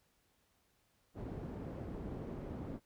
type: low-pass noise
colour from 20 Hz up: white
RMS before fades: -44 dBFS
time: 1.14-2.8 s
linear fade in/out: 50 ms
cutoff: 320 Hz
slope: 12 dB/octave
effects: pink hiss -75 dBFS RMS until 2.85 s